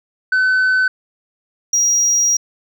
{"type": "tone pair in turn", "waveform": "sine", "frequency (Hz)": [1515, 5720], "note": ["F#6", "F8"], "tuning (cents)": [40, 41], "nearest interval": "octave + major seventh", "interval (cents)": 2301, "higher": "second", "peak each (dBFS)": -9, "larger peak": "neither", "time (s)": [[0.32, 0.88], [1.73, 2.37]], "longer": "second", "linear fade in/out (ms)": 5, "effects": ["tanh soft clip ceiling -11 dBFS"]}